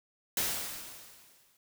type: noise with exponential decay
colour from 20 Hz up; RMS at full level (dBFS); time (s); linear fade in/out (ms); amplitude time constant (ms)
white; -29; 0.37-1.57; 2; 260
effects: none